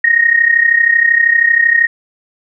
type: tone with amplitude modulation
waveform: sine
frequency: 1864.7 Hz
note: A#6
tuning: in tune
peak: -4 dBFS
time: 0.04-1.87 s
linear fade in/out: 5 ms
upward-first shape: sine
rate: 32.8 Hz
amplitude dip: 75%
effects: none